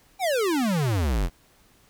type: exponential sweep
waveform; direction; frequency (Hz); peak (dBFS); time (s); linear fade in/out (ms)
square; down; 811 to 38.89; -22; 0.19-1.3; 50
effects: pink hiss -59 dBFS RMS until 1.89 s